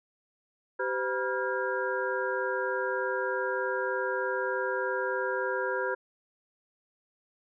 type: tone cluster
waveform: sine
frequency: 387.7 / 511 / 967 / 1402 / 1624 Hz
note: G4 / C5 / B5 / F6 / G#6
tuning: -19 / -41 / -37 / +6 / -39 cents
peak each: -34 / -32 / -35 / -35 / -35 dBFS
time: 0.79-5.95 s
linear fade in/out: 10 ms
effects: none